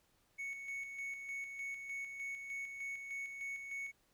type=tone with tremolo; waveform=triangle; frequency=2217 Hz; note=C#7; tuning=in tune; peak=-38 dBFS; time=0.38-3.92 s; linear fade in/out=20 ms; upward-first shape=square; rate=3.3 Hz; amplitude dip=45%; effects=pink hiss -74 dBFS RMS until 4.13 s